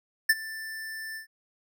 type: tone with ADSR envelope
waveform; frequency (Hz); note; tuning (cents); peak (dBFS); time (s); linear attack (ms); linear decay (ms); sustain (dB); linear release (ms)
square; 1770; A6; +10; -16; 0.29-1.27; 8; 39; -20; 110
effects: none